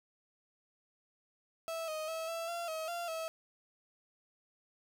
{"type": "tone with pitch steps", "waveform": "35% pulse", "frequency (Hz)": [655, 624, 648, 664, 685, 637, 690, 648], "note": ["E5", "D#5", "E5", "E5", "F5", "D#5", "F5", "E5"], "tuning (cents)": [-11, 5, -30, 12, -34, 41, -21, -30], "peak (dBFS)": -35, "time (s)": [1.68, 3.28], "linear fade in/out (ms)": 0, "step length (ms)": 200, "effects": []}